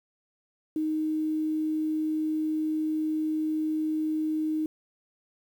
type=tone with quantisation; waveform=sine; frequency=311.1 Hz; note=D#4; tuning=in tune; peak=-25 dBFS; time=0.76-4.66 s; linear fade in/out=2 ms; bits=9; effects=none